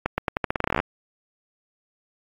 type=accelerating click train; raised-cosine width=0.5 ms; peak=-7 dBFS; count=17; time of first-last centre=0.06-0.801 s; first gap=120 ms; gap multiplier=0.85; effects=AAC 32 kbps